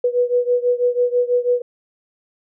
sine beating tone pair, 487.8 / 493.9 Hz, B4 / B4, -21 / 0 cents, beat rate 6.1 Hz, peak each -17 / -19 dBFS, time 0.04-1.62 s, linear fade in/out 5 ms, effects none

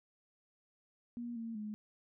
sine tone with pitch steps, 238.3 / 228.2 / 211.8 Hz, A#3 / A#3 / G#3, +38 / -37 / +34 cents, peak -39 dBFS, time 1.17-1.74 s, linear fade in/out 0 ms, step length 190 ms, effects none

